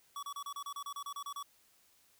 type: tone bursts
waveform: square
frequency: 1136 Hz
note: C#6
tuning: 42 cents sharp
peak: -40 dBFS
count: 13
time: 0.16-1.427 s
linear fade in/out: 2 ms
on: 67 ms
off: 33 ms
effects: white hiss -68 dBFS RMS until 2.19 s